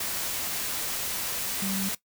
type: tone in noise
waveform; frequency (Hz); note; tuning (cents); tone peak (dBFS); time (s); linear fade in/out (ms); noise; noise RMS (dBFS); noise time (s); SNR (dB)
sine; 193.8; G3; -20; -29; 1.62-1.89; 5; white; -31; 0-1.95; -1
effects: noise-tail reverb RT60 0.1 s tail -17 dB re dry